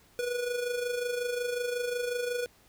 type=tone with amplitude modulation; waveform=square; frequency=487.2 Hz; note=B4; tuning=24 cents flat; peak=-28 dBFS; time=0.19-2.46 s; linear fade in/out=0 ms; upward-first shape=sine; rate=25.5 Hz; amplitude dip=55%; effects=pink hiss -61 dBFS RMS until 2.68 s